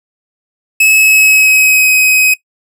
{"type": "tone with pitch glide", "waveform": "45% pulse", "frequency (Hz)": [2584, 2526], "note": ["E7", "D#7"], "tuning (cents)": [-35, 26], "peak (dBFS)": -5, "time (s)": [0.8, 2.34], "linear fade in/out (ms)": 5, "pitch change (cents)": -39, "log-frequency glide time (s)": [0.95, 1.89], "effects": ["noise-tail reverb RT60 0.1 s tail -19 dB re dry"]}